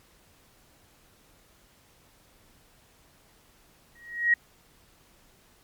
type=tone with exponential growth; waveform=sine; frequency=1893 Hz; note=A#6; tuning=26 cents sharp; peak=-15 dBFS; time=3.95-4.34 s; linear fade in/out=5 ms; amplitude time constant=83 ms; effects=pink hiss -60 dBFS RMS until 5.63 s + MP3 96 kbps